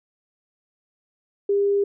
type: tone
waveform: sine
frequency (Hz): 401.9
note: G4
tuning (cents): +43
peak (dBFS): -17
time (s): 1.49-1.84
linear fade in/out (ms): 5
effects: none